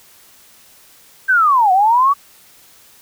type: linear two-way sweep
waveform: sine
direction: down then up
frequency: 1587 to 722 to 1156 Hz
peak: -9 dBFS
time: 1.28-2.14 s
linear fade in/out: 20 ms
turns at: 1.72 s
effects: white hiss -47 dBFS RMS until 3.01 s